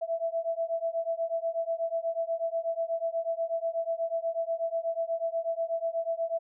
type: beating tone pair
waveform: sine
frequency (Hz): 659.3 / 667.5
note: E5 / E5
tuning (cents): 0 / +22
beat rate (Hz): 8.2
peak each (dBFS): -31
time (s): 0.01-6.39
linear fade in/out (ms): 20
effects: none